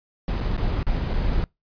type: noise with dropouts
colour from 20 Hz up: brown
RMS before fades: -23 dBFS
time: 0.28-1.44 s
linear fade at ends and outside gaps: 1 ms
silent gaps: 0.404-0.409 / 0.567-0.577 / 0.83-0.867 / 1.134-1.138 s
effects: noise-tail reverb RT60 0.2 s tail -25 dB re dry + resampled to 11025 Hz